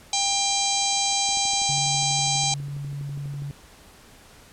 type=harmonic tone; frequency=795 Hz; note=G5; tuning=24 cents sharp; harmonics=1 / 3 / 4 / 5 / 6 / 7 / 8 / 9 / 10; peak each=-27 / -33 / -32 / -27 / -32 / -33 / -27 / -33 / -31 dBFS; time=0.13-2.54 s; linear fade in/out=2 ms
type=click train; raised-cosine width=3 ms; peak=-31 dBFS; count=28; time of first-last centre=1.29-3.503 s; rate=12.2 Hz
type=tone; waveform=sine; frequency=141.7 Hz; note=C#3; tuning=38 cents sharp; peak=-29 dBFS; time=1.69-3.51 s; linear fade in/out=0 ms
effects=pink hiss -50 dBFS RMS until 4.52 s + low-pass 12000 Hz 12 dB/octave